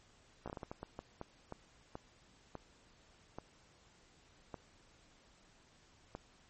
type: slowing click train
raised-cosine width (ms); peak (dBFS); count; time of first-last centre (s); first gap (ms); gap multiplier
1; -29; 16; 0.46-6.151; 16; 1.39
effects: pink hiss -66 dBFS RMS until 6.49 s + MP3 32 kbps